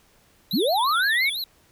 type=tone with vibrato; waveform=square; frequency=3818 Hz; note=A#7; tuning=41 cents sharp; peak=-27 dBFS; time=0.51-1.44 s; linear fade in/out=2 ms; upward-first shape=triangle; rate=5.9 Hz; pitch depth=250 cents each way
type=linear sweep; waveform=sine; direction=up; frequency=160 to 2294 Hz; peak=-19 dBFS; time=0.53-1.3 s; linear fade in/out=10 ms
effects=pink hiss -59 dBFS RMS until 1.71 s